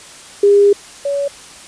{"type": "tone pair in turn", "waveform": "sine", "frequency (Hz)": [404.6, 564.1], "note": ["G#4", "C#5"], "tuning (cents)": [-45, 30], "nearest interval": "tritone", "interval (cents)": 575, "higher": "second", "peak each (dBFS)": [-6, -15], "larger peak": "first", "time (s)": [[0.43, 0.73], [1.05, 1.28]], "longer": "first", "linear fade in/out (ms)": 5, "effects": ["white hiss -37 dBFS RMS until 1.67 s", "resampled to 22050 Hz"]}